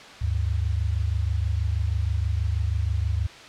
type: tone pair together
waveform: sine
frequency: 73.2 / 99.46 Hz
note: D2 / G2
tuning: -5 / +26 cents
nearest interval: perfect fourth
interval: 531 cents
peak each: -24 / -25 dBFS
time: 0.21-3.27 s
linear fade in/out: 10 ms
effects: white hiss -43 dBFS RMS until 3.48 s + low-pass 4000 Hz 12 dB/octave